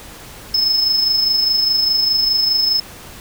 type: tone with amplitude modulation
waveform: triangle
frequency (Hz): 5210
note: E8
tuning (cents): -21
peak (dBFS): -10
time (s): 0.54-2.8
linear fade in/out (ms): 5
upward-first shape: sine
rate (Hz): 24.9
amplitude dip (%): 45
effects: pink hiss -37 dBFS RMS until 3.2 s